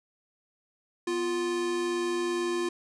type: tone pair together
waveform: square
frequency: 246.9 / 349.2 Hz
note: B3 / F4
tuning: 0 / 0 cents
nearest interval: tritone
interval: 600 cents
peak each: -39 / -28 dBFS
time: 1.07-2.69 s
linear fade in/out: 5 ms
effects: resampled to 22050 Hz